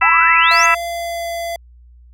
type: harmonic tone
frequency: 331.6 Hz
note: E4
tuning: 10 cents sharp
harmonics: 3 / 4 / 5 / 6 / 7 / 8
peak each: -17 / -14 / -23 / -15 / -26 / -16 dBFS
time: 0.01-0.75 s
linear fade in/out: 10 ms
type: exponential sweep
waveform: sine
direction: up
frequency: 740 to 6650 Hz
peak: -19 dBFS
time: 0.02-0.66 s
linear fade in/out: 2 ms
type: tone with pitch glide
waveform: square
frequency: 685 to 679.1 Hz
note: F5 to F5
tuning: -34 to -49 cents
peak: -22 dBFS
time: 0.51-1.56 s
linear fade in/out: 2 ms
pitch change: -15 cents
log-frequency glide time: 0.85-1.28 s
effects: added 60 Hz sine -41 dBFS peak until 2.13 s